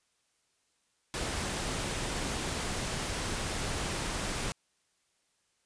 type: noise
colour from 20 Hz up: pink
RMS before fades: -34 dBFS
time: 1.14-4.52 s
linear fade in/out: 0 ms
effects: white hiss -74 dBFS RMS until 5.65 s + resampled to 22050 Hz